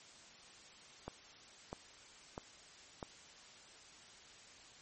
click train, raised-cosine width 1 ms, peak -28 dBFS, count 4, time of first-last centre 1.08-3.028 s, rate 1.54 Hz, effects white hiss -58 dBFS RMS until 4.81 s + MP3 32 kbps

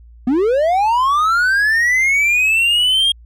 triangle linear sweep, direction up, 233.1 to 3260 Hz, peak -10 dBFS, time 0.27-3.12 s, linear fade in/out 5 ms, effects added 58 Hz sine -39 dBFS peak until 3.25 s

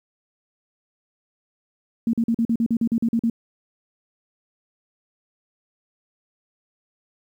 sine tone bursts, 230.3 Hz, A#3, 21 cents flat, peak -17 dBFS, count 12, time 2.07-3.299 s, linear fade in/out 2 ms, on 63 ms, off 43 ms, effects 9-bit

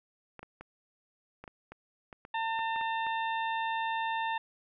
clicks, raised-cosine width 0.5 ms, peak -30 dBFS, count 12, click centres 0.393 / 0.43 / 0.61 / 1.44 / 1.478 / 1.72 / 2.128 / 2.251 / 2.591 / 2.761 / 2.812 / 3.067 s
harmonic tone, 900 Hz, A5, 39 cents sharp, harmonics 1 / 2 / 3 / 4, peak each -31 / -37 / -41 / -43 dBFS, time 2.34-4.38 s, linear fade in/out 5 ms
effects none

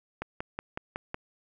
click train, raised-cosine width 0.5 ms, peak -18 dBFS, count 6, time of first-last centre 0.22-1.144 s, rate 5.41 Hz, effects none

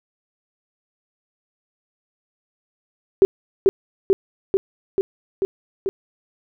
sine tone with echo, 387.4 Hz, G4, 20 cents flat, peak -7 dBFS, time 3.22-3.25 s, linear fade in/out 0 ms, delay 440 ms, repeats 6, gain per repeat -2 dB, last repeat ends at 5.89 s, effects none

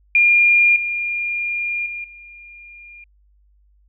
sine tone with level steps, 2410 Hz, D7, 44 cents sharp, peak -10 / -20 / -26 / -38 dBFS, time 0.15-3.04 s, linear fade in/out 2 ms, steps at 0.76 / 1.86 / 2.04 s, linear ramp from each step 2 ms, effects added 50 Hz sine -53 dBFS peak until 3.88 s

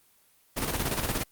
pink noise with tremolo, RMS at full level -27 dBFS, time 0.56-1.24 s, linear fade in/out 20 ms, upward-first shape square, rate 17 Hz, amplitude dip 55%, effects white hiss -63 dBFS RMS until 1.31 s + Opus 24 kbps

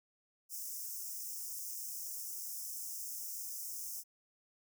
white high-pass noise, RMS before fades -43 dBFS, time 0.49-4.04 s, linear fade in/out 50 ms, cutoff 5200 Hz, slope 96 dB/octave, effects none

